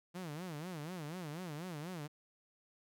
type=tone with vibrato; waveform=sawtooth; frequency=164.8 Hz; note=E3; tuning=in tune; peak=-38 dBFS; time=0.14-2.08 s; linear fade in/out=20 ms; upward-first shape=sine; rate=4.1 Hz; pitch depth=220 cents each way; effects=none